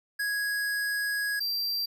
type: tone pair in turn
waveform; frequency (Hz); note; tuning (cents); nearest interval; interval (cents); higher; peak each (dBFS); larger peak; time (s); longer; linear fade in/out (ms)
square; 1661.2 / 4710; G#6 / D8; 0 / +4; octave + tritone; 1804; second; -28; neither; 0.19-1.4 / 1.4-1.86; first; 10
effects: none